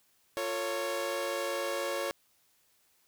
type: chord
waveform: sawtooth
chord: F augmented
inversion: none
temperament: equal with one note detuned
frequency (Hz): 349.2 / 450.3 / 554.4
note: F4 / A4 / C#5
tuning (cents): 0 / +40 / 0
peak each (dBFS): -35 / -35 / -29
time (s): 0.37-2.11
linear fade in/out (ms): 0
effects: white hiss -69 dBFS RMS until 3.07 s